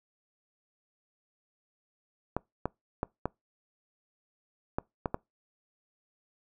clicks, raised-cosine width 1 ms, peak -15 dBFS, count 7, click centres 2.366 / 2.656 / 3.031 / 3.256 / 4.785 / 5.058 / 5.144 s, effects noise-tail reverb RT60 0.2 s tail -25 dB re dry

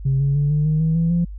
sine tone with pitch steps, 134.7 / 139.45 / 144.37 / 149.46 / 154.73 / 160.19 / 165.84 / 171.68 Hz, C#3 / C#3 / D3 / D3 / D#3 / E3 / E3 / F3, -49 / +11 / -29 / +31 / -9 / -49 / +11 / -29 cents, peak -14 dBFS, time 0.05-1.25 s, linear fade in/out 10 ms, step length 150 ms, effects tanh soft clip ceiling -12 dBFS + added 50 Hz sine -30 dBFS peak until 1.38 s

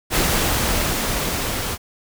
pink noise with level ramp, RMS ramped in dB -18 to -25 dBFS, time 0.1-1.78 s, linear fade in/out 50 ms, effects none

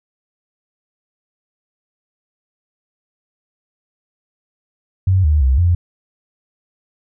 sine tone with pitch steps, 94.2 / 75.5 / 65.4 / 87.1 Hz, F#2 / D2 / C2 / F2, +32 / +48 / 0 / -4 cents, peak -10 dBFS, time 5.07-5.75 s, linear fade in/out 5 ms, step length 170 ms, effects none

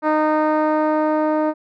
10% pulse tone with low-pass filter sweep, 307.8 Hz, D#4, 19 cents flat, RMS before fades -18 dBFS, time 0.02-1.54 s, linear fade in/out 50 ms, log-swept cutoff 1100 to 690 Hz, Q 0.95, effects none

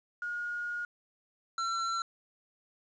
sine / square tone pair in turn, 1434 / 1352.4 Hz, F6 / E6, +45 / +44 cents, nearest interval minor second, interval 101 cents, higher first, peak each -33 / -31 dBFS, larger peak second, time 0.22-0.85 / 1.58-2.02 s, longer first, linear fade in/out 2 ms, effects resampled to 16000 Hz + 10-bit

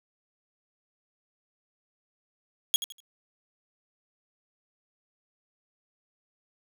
sawtooth tone with echo, 3311 Hz, G#7, 6 cents flat, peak -16 dBFS, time 2.74-2.76 s, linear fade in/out 0 ms, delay 81 ms, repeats 3, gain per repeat -11 dB, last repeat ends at 3.003 s, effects none

